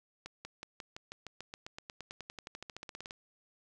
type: accelerating click train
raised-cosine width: 0.2 ms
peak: -26 dBFS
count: 28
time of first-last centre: 0.26-3.109 s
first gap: 190 ms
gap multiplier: 0.95
effects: none